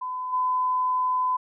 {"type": "tone with level steps", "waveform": "sine", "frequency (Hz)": 1011, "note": "B5", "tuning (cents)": 40, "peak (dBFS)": [-28, -21], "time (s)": [0.01, 1.37], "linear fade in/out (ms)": 10, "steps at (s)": 0.32, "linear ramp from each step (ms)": 20, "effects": []}